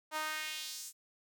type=tone with high-pass filter sweep; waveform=sawtooth; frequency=309.4 Hz; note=D#4; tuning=10 cents flat; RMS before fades=-40 dBFS; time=0.11-0.93 s; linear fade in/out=50 ms; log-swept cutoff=850 to 8200 Hz; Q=1.6; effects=none